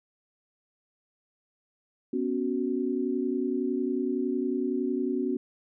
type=chord; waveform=sine; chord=B suspended second; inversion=none; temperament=just; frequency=246.9 / 277.8 / 370.4 Hz; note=B3 / C#4 / F#4; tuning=0 / +4 / +2 cents; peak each=-30 dBFS; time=2.13-5.37 s; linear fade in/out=5 ms; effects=none